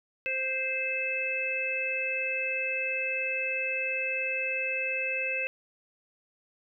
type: harmonic tone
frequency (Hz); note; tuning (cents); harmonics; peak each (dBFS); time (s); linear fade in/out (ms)
523; C5; -1; 1 / 3 / 4 / 5; -36 / -40 / -37 / -29; 0.26-5.47; 0
effects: none

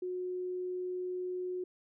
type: tone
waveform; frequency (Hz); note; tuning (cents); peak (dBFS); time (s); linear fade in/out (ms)
sine; 364; F#4; -28; -34; 0.02-1.64; 5
effects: none

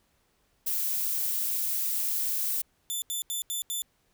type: noise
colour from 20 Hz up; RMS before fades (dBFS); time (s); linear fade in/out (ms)
violet; -29; 0.66-2.62; 10
type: tone bursts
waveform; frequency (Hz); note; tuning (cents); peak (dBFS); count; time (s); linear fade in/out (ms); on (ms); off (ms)
10% pulse; 3520; A7; 0; -22; 5; 2.9-3.82; 0; 120; 80
effects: pink hiss -70 dBFS RMS until 4.13 s

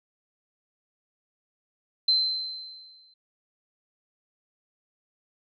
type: tone with exponential decay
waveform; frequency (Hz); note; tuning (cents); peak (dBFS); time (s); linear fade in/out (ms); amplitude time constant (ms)
sine; 4089; C8; -41; -17; 2.08-3.14; 5; 230
effects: none

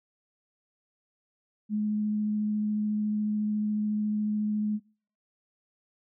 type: tone with vibrato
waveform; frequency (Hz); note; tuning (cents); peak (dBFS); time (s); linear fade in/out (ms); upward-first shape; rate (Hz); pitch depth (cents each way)
sine; 211.3; G#3; +30; -25; 1.69-4.8; 50; triangle; 14; 10
effects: noise-tail reverb RT60 0.5 s tail -26 dB re dry

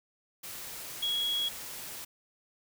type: tone in noise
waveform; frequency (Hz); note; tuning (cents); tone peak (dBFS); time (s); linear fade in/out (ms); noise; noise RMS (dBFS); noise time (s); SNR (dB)
sine; 3322; G#7; 0; -28; 1.02-1.49; 10; white; -42; 0.43-2.05; +11
effects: none

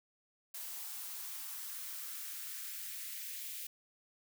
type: noise with high-pass filter sweep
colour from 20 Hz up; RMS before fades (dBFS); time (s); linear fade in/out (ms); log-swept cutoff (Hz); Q
blue; -44; 0.54-3.67; 5; 700 to 2400; 1.8
effects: none

